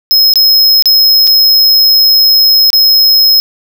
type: tone with dropouts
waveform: square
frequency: 5140 Hz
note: E8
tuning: 45 cents flat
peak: -4 dBFS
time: 0.11-3.4 s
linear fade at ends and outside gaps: 0 ms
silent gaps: 0.337-0.357 / 0.824-0.857 / 1.271-1.275 / 2.703-2.731 s
effects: none